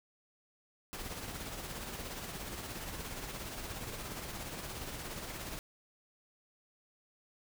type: noise with tremolo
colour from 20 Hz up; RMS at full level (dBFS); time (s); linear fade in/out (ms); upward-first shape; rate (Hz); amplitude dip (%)
pink; -41; 0.93-5.59; 0; sine; 17; 40
effects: none